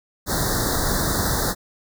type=band-stop noise; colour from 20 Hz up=pink; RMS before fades=-22 dBFS; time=0.26-1.55 s; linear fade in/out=50 ms; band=1900 to 3700 Hz; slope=96 dB/octave; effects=none